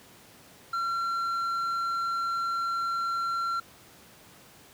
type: tone with tanh clipping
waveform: sine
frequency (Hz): 1365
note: F6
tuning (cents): -40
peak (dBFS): -28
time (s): 0.73-3.6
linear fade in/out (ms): 5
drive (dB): 6
effects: pink hiss -53 dBFS RMS until 4.73 s + high-pass 100 Hz 12 dB/octave